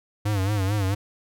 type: tone with vibrato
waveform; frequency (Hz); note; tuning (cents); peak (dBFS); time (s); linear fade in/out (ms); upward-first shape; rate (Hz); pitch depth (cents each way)
square; 100; G2; +35; -22; 0.25-0.95; 10; sine; 4.5; 110
effects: none